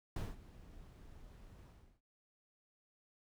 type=noise with ADSR envelope; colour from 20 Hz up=brown; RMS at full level=-37 dBFS; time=0.16-2.01 s; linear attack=3 ms; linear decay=190 ms; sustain=-19 dB; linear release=360 ms; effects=none